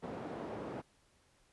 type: band-pass noise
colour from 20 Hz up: white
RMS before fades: -43 dBFS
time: 0.02-0.82 s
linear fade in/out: 20 ms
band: 130 to 560 Hz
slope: 12 dB/octave
effects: pink hiss -70 dBFS RMS until 1.52 s + resampled to 24000 Hz